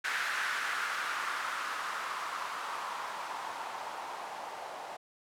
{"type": "noise with low-pass filter sweep", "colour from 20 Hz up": "violet", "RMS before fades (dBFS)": -37, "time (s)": [0.04, 4.97], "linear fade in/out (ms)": 10, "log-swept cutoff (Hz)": [1600, 750], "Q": 3.1, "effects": []}